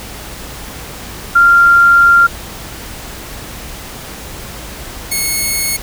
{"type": "tone pair in turn", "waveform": ["sine", "5% pulse"], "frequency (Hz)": [1389, 2190], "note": ["F6", "C#7"], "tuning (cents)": [-10, -22], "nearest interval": "minor sixth", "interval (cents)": 788, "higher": "second", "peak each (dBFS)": -4, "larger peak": "neither", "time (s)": [[1.35, 2.27], [5.11, 5.77]], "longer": "first", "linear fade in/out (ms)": 10, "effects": ["added 56 Hz sine -35 dBFS peak until 5.82 s", "pink hiss -29 dBFS RMS until 5.82 s"]}